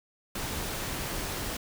pink noise, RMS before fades -34 dBFS, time 0.35-1.57 s, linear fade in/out 5 ms, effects none

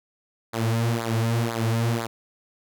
sawtooth tone with flanger, 115 Hz, A#2, 23 cents flat, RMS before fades -24 dBFS, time 0.53-2.07 s, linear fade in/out 10 ms, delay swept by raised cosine 0.34 to 6.14 ms, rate 2 Hz, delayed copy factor -0.85, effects none

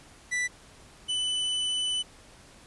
45% pulse tone pair in turn, 1975.5 / 2996 Hz, B6 / F#7, 0 / +21 cents, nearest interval perfect fifth, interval 721 cents, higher second, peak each -26 dBFS, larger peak neither, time 0.31-0.48 / 1.08-2.03 s, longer second, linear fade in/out 20 ms, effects pink hiss -53 dBFS RMS until 2.66 s + resampled to 24000 Hz

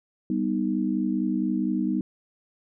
sine chord, G augmented, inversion none, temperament equal, 196 / 246.9 / 311.1 Hz, G3 / B3 / D#4, 0 / 0 / 0 cents, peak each -27 dBFS, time 0.3-2.01 s, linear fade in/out 2 ms, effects none

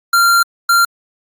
square tone bursts at uneven times, 1383 Hz, F6, 17 cents flat, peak -9 dBFS, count 2, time 0.13-0.43 / 0.69-0.85 s, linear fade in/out 5 ms, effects Opus 48 kbps

